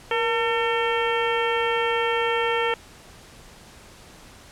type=harmonic tone with a mistuned harmonic; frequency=450 Hz; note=A4; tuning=39 cents sharp; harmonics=1 / 2 / 3 / 4 / 5 / 6 / 7; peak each=-24 / -27 / -29 / -30 / -31 / -32 / -32 dBFS; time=0.11-2.74 s; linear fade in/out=2 ms; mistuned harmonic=1; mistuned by=+75 cents; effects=pink hiss -47 dBFS RMS until 4.51 s + low-pass 10000 Hz 12 dB/octave